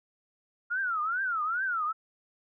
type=tone with vibrato; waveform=sine; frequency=1385 Hz; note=F6; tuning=15 cents flat; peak=-27 dBFS; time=0.7-1.93 s; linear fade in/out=20 ms; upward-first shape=triangle; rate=2.4 Hz; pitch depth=260 cents each way; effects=none